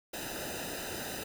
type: noise with comb filter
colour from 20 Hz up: pink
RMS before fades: -39 dBFS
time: 0.13-1.24 s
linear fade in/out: 10 ms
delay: 0.9 ms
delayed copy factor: -0.8
effects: none